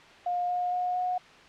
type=tone with pitch steps; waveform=sine; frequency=711 / 716.4 / 721.8 / 727.2 Hz; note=F5 / F5 / F#5 / F#5; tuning=+31 / +44 / -43 / -30 cents; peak=-26 dBFS; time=0.26-1.18 s; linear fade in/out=5 ms; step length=230 ms; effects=white hiss -51 dBFS RMS until 1.48 s + low-pass 3000 Hz 12 dB/octave